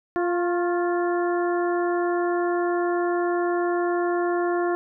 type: harmonic tone with a mistuned harmonic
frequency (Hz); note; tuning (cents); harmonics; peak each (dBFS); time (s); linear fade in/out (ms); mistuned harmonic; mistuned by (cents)
349.2; F4; 0; 1 / 2 / 3 / 4 / 5; -22 / -28 / -32 / -34 / -36; 0.16-4.75; 0; 3; +45
effects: none